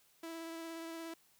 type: tone with vibrato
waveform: sawtooth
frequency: 329.1 Hz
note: E4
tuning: 3 cents flat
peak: -39 dBFS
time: 0.23-1.14 s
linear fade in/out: 5 ms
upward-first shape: triangle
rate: 17 Hz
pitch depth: 17 cents each way
effects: white hiss -69 dBFS RMS until 1.39 s